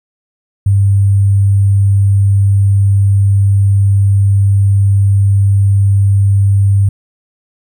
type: tone with sample-and-hold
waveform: sine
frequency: 99 Hz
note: G2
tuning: 18 cents sharp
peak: -6 dBFS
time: 0.66-6.89 s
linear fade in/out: 5 ms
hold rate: 8820 Hz
effects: none